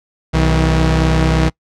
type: tone pair together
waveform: sawtooth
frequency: 63 / 159.99 Hz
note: B1 / D#3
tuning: +35 / +49 cents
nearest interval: octave + major third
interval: 1614 cents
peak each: -10 dBFS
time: 0.33-1.5 s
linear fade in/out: 20 ms
effects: noise-tail reverb RT60 0.1 s tail -24 dB re dry + low-pass 6000 Hz 12 dB/octave